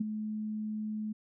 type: tone with ADSR envelope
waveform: sine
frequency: 214.5 Hz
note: A3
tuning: 44 cents flat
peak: -25 dBFS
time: 0-1.13 s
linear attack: 10 ms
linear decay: 14 ms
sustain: -8 dB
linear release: 12 ms
effects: none